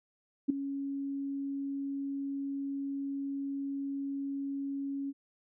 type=tone with ADSR envelope; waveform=sine; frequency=277.2 Hz; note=C#4; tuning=in tune; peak=-20 dBFS; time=0.48-5.13 s; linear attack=19 ms; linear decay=6 ms; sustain=-13 dB; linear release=38 ms; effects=none

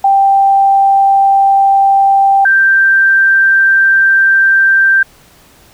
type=tone pair in turn; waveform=sine; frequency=786 / 1572 Hz; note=G5 / G6; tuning=+4 / +4 cents; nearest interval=octave; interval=1200 cents; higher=second; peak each=-5 dBFS; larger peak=neither; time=0.04-2.45 / 2.45-5.03 s; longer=second; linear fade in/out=5 ms; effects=pink hiss -44 dBFS RMS until 5.73 s

